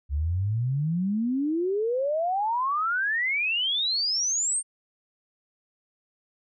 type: exponential sweep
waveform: sine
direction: up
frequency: 68 to 8870 Hz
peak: -23 dBFS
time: 0.09-4.63 s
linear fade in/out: 50 ms
effects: none